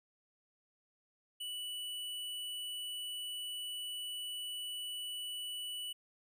square tone, 2960 Hz, F#7, in tune, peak -40 dBFS, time 1.4-5.93 s, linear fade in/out 10 ms, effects none

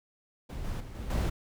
brown noise with level steps, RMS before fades -38 / -34 / -42 / -38 / -28 dBFS, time 0.49-1.3 s, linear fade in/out 10 ms, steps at 0.64 / 0.8 / 0.95 / 1.1 s, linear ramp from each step 5 ms, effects none

